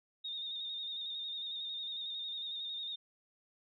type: tone with vibrato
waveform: sine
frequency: 3683 Hz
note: A#7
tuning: 22 cents flat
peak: -38 dBFS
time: 0.24-2.96 s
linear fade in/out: 10 ms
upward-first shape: square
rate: 11 Hz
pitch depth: 32 cents each way
effects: none